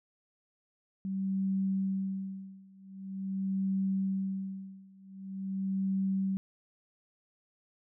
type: tone with tremolo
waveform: sine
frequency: 192.5 Hz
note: G3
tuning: 31 cents flat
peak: -27 dBFS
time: 1.05-6.37 s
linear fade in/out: 0 ms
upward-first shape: sine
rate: 0.45 Hz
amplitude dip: 95%
effects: none